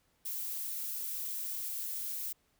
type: noise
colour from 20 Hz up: violet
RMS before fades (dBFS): -38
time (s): 0.25-2.33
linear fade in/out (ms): 10
effects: pink hiss -73 dBFS RMS until 2.59 s